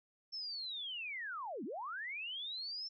sine linear two-way sweep, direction down then up, 5400 to 194.5 to 5400 Hz, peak -40 dBFS, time 0.32-2.89 s, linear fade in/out 20 ms, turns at 1.64 s, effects none

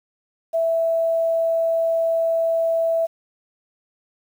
sine tone, 659.3 Hz, E5, in tune, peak -17 dBFS, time 0.53-3.07 s, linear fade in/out 20 ms, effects 8-bit

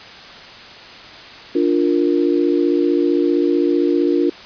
sine chord, Bb major, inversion first, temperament equal, 293.7 / 349.2 / 466.2 Hz, D4 / F4 / Bb4, 0 / 0 / 0 cents, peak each -17 / -16 / -22 dBFS, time 1.55-4.3 s, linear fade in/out 5 ms, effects white hiss -37 dBFS RMS until 4.45 s + resampled to 11025 Hz

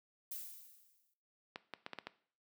violet noise with exponential decay, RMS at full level -42 dBFS, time 0.31-1.14 s, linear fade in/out 5 ms, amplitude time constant 180 ms
clicks, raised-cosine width 0.3 ms, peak -26 dBFS, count 6, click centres 1.559 / 1.737 / 1.864 / 1.933 / 1.987 / 2.07 s
effects noise-tail reverb RT60 0.5 s tail -17 dB re dry + high-pass 200 Hz 12 dB/octave

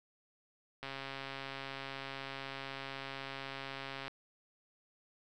click train, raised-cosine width 0.3 ms, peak -26 dBFS, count 443, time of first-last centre 0.83-4.08 s, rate 136 Hz, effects none

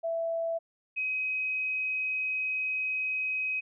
sine tone pair in turn, 663 / 2529 Hz, E5 / D#7, +10 / +28 cents, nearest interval octave + major seventh, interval 2318 cents, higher second, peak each -28 dBFS, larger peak neither, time 0.03-0.59 / 0.96-3.61 s, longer second, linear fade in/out 20 ms, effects none

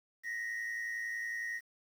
triangle tone pair together, 1864.6 / 1975.5 Hz, A#6 / B6, 0 / 0 cents, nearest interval minor second, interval 100 cents, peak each -34 / -39 dBFS, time 0.23-1.61 s, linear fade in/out 50 ms, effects tanh soft clip ceiling -31 dBFS + 10-bit

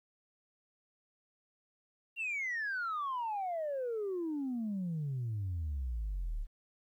sine exponential sweep, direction down, 2794 to 34 Hz, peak -32 dBFS, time 2.16-6.47 s, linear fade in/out 50 ms, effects tanh soft clip ceiling -31 dBFS + 12-bit

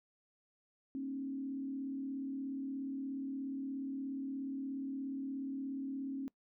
sine tone with frequency modulation, 270.5 Hz, C#4, 42 cents flat, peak -37 dBFS, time 0.95-6.28 s, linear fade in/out 0 ms, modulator 36.9 Hz, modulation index 0.54, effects noise-tail reverb RT60 0.1 s tail -23 dB re dry

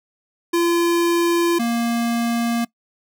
square tone pair in turn, 341.8 / 234 Hz, F4 / A#3, -37 / +7 cents, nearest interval perfect fifth, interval 656 cents, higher first, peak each -16 / -19 dBFS, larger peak first, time 0.53-1.59 / 1.59-2.65 s, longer neither, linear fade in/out 10 ms, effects noise-tail reverb RT60 0.1 s tail -21 dB re dry

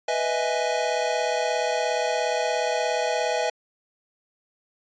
square chord, E major seventh, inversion second, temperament equal, 493.9 / 622.3 / 659.3 / 830.6 Hz, B4 / D#5 / E5 / G#5, 0 / 0 / 0 / 0 cents, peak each -29 dBFS, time 0.08-3.5 s, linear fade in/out 5 ms, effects resampled to 16000 Hz

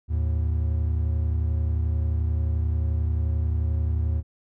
triangle tone pair together, 77.24 / 108.6 Hz, D#2 / A2, -12 / -22 cents, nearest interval tritone, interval 590 cents, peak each -20 / -27 dBFS, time 0.08-4.23 s, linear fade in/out 50 ms, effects none

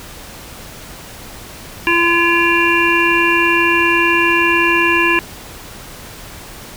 harmonic tone with a mistuned harmonic, 341 Hz, F4, 41 cents flat, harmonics 1 / 3 / 5 / 7 / 8, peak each -17 / -17 / -17 / -17 / -17 dBFS, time 1.87-5.19 s, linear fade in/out 0 ms, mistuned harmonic 8, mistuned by +20 cents, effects pink hiss -34 dBFS RMS until 6.76 s

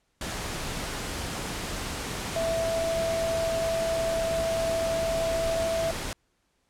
sine tone in noise, 660 Hz, E5, 2 cents sharp, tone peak -25 dBFS, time 2.36-5.91 s, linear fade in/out 2 ms, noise pink, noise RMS -33 dBFS, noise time 0.21-6.13 s, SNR +5 dB, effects pink hiss -72 dBFS RMS until 6.69 s + low-pass 10000 Hz 12 dB/octave

